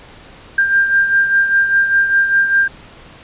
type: beating tone pair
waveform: sine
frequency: 1592 / 1597 Hz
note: G6 / G6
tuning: +26 / +32 cents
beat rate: 5 Hz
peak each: -11 / -19 dBFS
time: 0.58-2.68 s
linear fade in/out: 5 ms
effects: pink hiss -40 dBFS RMS until 3.23 s + resampled to 8000 Hz